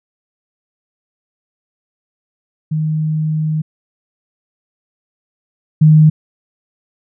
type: tone pair in turn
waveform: sine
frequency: 155.56 / 154.84 Hz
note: D#3 / D#3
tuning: 0 / -8 cents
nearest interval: unison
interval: 8 cents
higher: first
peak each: -14 / -4 dBFS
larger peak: second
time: 2.71-3.62 / 5.81-6.1 s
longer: first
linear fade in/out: 10 ms
effects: none